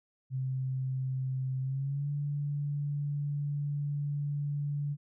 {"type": "tone with pitch glide", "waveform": "sine", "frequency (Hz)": [131.1, 144.63], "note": ["C3", "D3"], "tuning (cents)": [4, -26], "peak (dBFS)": -30, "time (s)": [0.3, 4.97], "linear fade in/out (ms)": 50, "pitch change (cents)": 170, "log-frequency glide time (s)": [1.61, 2.09], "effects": []}